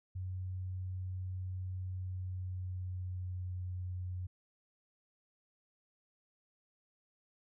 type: tone with pitch glide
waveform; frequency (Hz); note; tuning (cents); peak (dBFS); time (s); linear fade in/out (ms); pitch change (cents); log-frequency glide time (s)
sine; 92.5 to 90.96; F#2 to F#2; 0 to -29; -37; 0.15-4.27; 10; -29; 1.9-3.56
effects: none